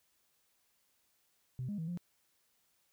sine tone with pitch steps, 127.7 / 205.3 / 162 / 175.2 Hz, C3 / G#3 / E3 / F3, -42 / -20 / -30 / +6 cents, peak -35 dBFS, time 1.59-1.974 s, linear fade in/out 0 ms, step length 96 ms, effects tanh soft clip ceiling -32 dBFS + white hiss -75 dBFS RMS until 2.92 s

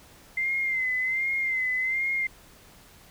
sine tone with vibrato, 2076 Hz, C7, 14 cents flat, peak -24 dBFS, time 0.37-2.27 s, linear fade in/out 5 ms, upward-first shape sine, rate 1.3 Hz, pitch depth 54 cents each way, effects pink hiss -53 dBFS RMS until 3.1 s

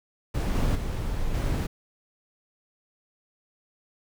brown noise with level steps, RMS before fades -25 / -23 / -29 / -25 dBFS, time 0.34-1.67 s, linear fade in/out 10 ms, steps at 0.55 / 0.75 / 1.34 s, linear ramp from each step 5 ms, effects none

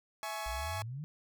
sawtooth chord, C# minor, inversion first, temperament equal with one note detuned, 659.3 / 843.7 / 1108.7 Hz, E5 / G#5 / C#6, 0 / +27 / 0 cents, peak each -39 / -36 / -39 dBFS, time 0.23-0.82 s, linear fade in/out 0 ms
sine exponential sweep, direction up, 53.5 to 158.8 Hz, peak -38 dBFS, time 0.46-1.04 s, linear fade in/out 0 ms
effects none

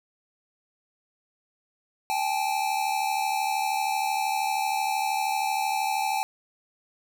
square tone pair together, 787.1 / 860 Hz, G5 / A5, +7 / -40 cents, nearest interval major second, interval 153 cents, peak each -28 / -28 dBFS, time 2.1-6.23 s, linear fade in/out 0 ms, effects none

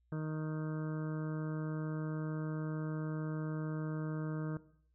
harmonic tone, 155.56 Hz, D#3, in tune, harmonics 1 / 2 / 3 / 4 / 6 / 7 / 8 / 9 / 10, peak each -36 / -43 / -47 / -51 / -57 / -58 / -55 / -59 / -56 dBFS, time 0.12-4.57 s, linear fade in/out 2 ms, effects noise-tail reverb RT60 0.6 s tail -17 dB re dry + added 60 Hz sine -70 dBFS peak until 4.94 s

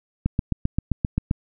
click train, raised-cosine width 5 ms, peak -8 dBFS, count 9, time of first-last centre 0.26-1.311 s, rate 7.61 Hz, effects none

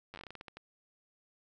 slowing click train, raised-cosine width 0.3 ms, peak -30 dBFS, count 13, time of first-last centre 0.14-0.57 s, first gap 9 ms, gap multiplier 1.23, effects none

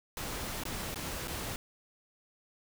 pink noise with dropouts, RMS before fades -38 dBFS, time 0.17-1.56 s, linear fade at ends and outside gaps 1 ms, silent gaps 0.636-0.653 / 0.944-0.958 / 1.274-1.28 s, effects none

